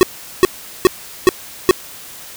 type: tone bursts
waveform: square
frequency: 370 Hz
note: F#4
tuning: in tune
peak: -5 dBFS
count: 5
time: 0.01-1.71 s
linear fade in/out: 0 ms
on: 20 ms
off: 400 ms
effects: white hiss -35 dBFS RMS until 2.36 s